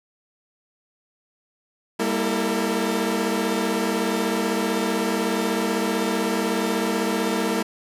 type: tone cluster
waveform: sawtooth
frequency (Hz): 198.4 / 233.6 / 328 / 451.2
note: G3 / A#3 / E4 / A4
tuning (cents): +21 / +4 / -9 / +44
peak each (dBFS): -23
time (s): 1.99-7.63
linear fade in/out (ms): 10
effects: resampled to 32000 Hz